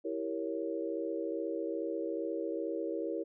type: chord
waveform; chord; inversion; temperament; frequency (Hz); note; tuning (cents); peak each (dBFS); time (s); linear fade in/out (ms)
sine; E diminished seventh; none; equal; 329.6 / 392 / 466.2 / 554.4; E4 / G4 / Bb4 / Db5; 0 / 0 / 0 / 0; -37 / -40 / -38 / -40; 0.04-3.24; 20
effects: none